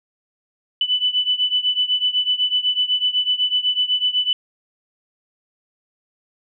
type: beating tone pair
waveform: sine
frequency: 2987 / 2995 Hz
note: F#7 / F#7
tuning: +16 / +20 cents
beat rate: 8 Hz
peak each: -19 / -21 dBFS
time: 0.81-4.33 s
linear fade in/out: 2 ms
effects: none